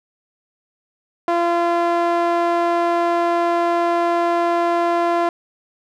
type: tone with band-pass filter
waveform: sawtooth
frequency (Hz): 342.9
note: F4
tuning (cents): -32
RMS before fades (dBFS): -18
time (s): 1.28-5.29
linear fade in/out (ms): 2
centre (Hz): 790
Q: 1.4
effects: none